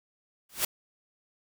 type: noise with exponential growth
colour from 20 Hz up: white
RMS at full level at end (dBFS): -22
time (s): 0.49-0.65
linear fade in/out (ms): 5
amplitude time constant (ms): 33
effects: none